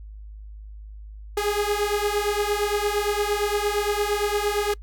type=beating tone pair; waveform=sawtooth; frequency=408.9 / 417.6 Hz; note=G#4 / G#4; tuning=-27 / +10 cents; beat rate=8.7 Hz; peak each=-21 dBFS; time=1.37-4.74 s; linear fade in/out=5 ms; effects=noise-tail reverb RT60 0.1 s tail -24 dB re dry + added 52 Hz sine -37 dBFS peak until 4.82 s